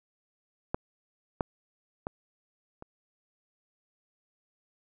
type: clicks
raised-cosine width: 1 ms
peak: -14 / -13 / -19 / -29 dBFS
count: 4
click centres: 0.745 / 1.408 / 2.069 / 2.824 s
effects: none